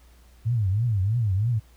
sine tone with vibrato, 106.4 Hz, G#2, 42 cents sharp, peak -20 dBFS, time 0.45-1.6 s, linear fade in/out 20 ms, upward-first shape triangle, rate 3.1 Hz, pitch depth 280 cents each way, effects added 60 Hz sine -51 dBFS peak until 1.76 s + pink hiss -60 dBFS RMS until 1.76 s

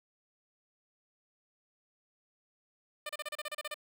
10% pulse tone bursts, 600 Hz, D5, 37 cents sharp, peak -28 dBFS, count 11, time 3.06-3.743 s, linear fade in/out 5 ms, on 33 ms, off 32 ms, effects none

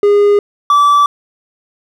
triangle tone pair in turn, 409.2 / 1157.4 Hz, G#4 / D6, -26 / -26 cents, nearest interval octave + tritone, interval 1800 cents, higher second, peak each -4 dBFS, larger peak neither, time 0.03-0.39 / 0.7-1.06 s, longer neither, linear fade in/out 2 ms, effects none

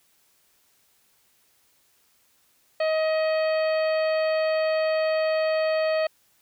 harmonic tone, 631 Hz, D#5, 24 cents sharp, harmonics 1 / 2 / 3 / 4 / 5 / 6 / 7, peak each -21 / -35 / -34 / -36 / -42 / -49 / -39 dBFS, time 2.8-6.07 s, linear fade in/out 5 ms, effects white hiss -64 dBFS RMS until 6.41 s

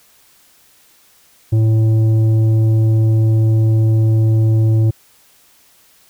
sine tone with tanh clipping, 110.6 Hz, A2, 9 cents sharp, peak -11 dBFS, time 1.52-4.91 s, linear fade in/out 10 ms, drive 8 dB, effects white hiss -51 dBFS RMS until 6.09 s

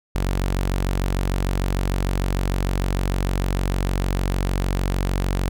sawtooth tone, 46.63 Hz, F#1, 14 cents sharp, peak -16 dBFS, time 0.15-5.49 s, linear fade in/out 0 ms, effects none

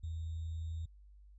sine tone with sample-and-hold, 81.4 Hz, E2, 21 cents flat, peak -37 dBFS, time 0.03-0.86 s, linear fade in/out 10 ms, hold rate 3675 Hz, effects added 50 Hz sine -55 dBFS peak until 1.38 s + resampled to 22050 Hz

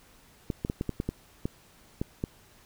clicks, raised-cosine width 3 ms, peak -16 dBFS, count 10, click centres 0.502 / 0.649 / 0.699 / 0.811 / 0.893 / 1.001 / 1.09 / 1.455 / 2.015 / 2.239 s, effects pink hiss -58 dBFS RMS until 2.65 s

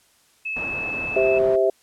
sine tone with pitch glide, 2600 to 2617 Hz, E7 to E7, -24 to -13 cents, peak -25 dBFS, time 0.45-1.39 s, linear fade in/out 10 ms, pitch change +11 cents, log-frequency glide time 0.62-1.17 s
white low-pass noise, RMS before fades -35 dBFS, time 0.56-1.56 s, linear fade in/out 5 ms, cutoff 810 Hz, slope 12 dB/octave
sine chord, C major, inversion second, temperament just, 392.4 / 523.3 / 654.1 Hz, G4 / C5 / E5, +2 / 0 / -14 cents, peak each -19 / -24 / -19 dBFS, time 1.16-1.7 s, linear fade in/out 5 ms
effects white hiss -59 dBFS RMS until 1.82 s + low-pass 11000 Hz 12 dB/octave

